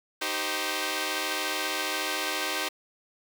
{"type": "chord", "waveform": "5% pulse", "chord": "C minor", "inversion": "first", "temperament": "equal with one note detuned", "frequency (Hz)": [311.1, 387.3, 523.3], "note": ["Eb4", "G4", "C5"], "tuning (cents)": [0, -21, 0], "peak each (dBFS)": -21, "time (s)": [0.21, 2.69], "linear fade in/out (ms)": 10, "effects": ["9-bit"]}